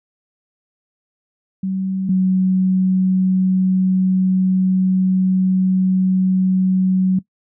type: tone pair in turn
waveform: sine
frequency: 190 / 186.84 Hz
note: F#3 / F#3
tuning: +46 / +17 cents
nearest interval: unison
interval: 29 cents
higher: first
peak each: -18 / -12 dBFS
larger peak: second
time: 1.63-2.09 / 2.09-7.19 s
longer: second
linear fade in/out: 5 ms
effects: noise-tail reverb RT60 0.1 s tail -18 dB re dry